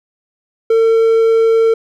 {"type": "tone", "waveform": "triangle", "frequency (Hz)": 451.9, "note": "A4", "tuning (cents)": 46, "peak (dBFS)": -6, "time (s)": [0.7, 1.74], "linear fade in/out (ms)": 5, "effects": []}